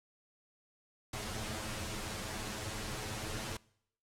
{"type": "noise with comb filter", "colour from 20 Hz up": "pink", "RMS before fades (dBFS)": -40, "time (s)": [1.13, 3.57], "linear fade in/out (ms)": 5, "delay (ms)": 9.3, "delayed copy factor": 0.95, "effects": ["noise-tail reverb RT60 0.7 s tail -23 dB re dry", "low-pass 10000 Hz 12 dB/octave"]}